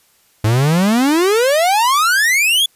45% pulse exponential sweep, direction up, 103.83 to 3470 Hz, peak -11 dBFS, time 0.44-2.66 s, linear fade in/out 5 ms, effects white hiss -55 dBFS RMS until 2.75 s + resampled to 32000 Hz

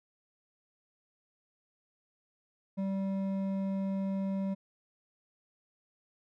sine tone with hard clipping, 193.9 Hz, G3, 19 cents flat, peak -32 dBFS, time 2.77-4.55 s, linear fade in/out 20 ms, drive 8 dB, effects none

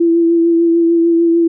sine tone with vibrato, 335.8 Hz, E4, 32 cents sharp, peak -8 dBFS, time 0-1.48 s, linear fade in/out 10 ms, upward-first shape triangle, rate 6.7 Hz, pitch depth 25 cents each way, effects none

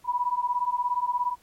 sine beating tone pair, 970 / 987 Hz, B5 / B5, -31 / -1 cents, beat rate 17 Hz, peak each -27 / -26 dBFS, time 0.04-1.36 s, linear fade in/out 50 ms, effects pink hiss -60 dBFS RMS until 1.42 s + MP3 64 kbps

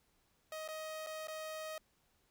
sawtooth tone with dropouts, 628 Hz, D#5, 16 cents sharp, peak -38 dBFS, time 0.52-1.78 s, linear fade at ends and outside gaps 2 ms, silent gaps 0.678-0.686 / 1.064-1.069 / 1.272-1.282 s, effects pink hiss -75 dBFS RMS until 2.3 s

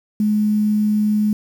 sine tone with quantisation, 211.2 Hz, G#3, 29 cents sharp, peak -14 dBFS, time 0.2-1.33 s, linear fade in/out 2 ms, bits 7, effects none

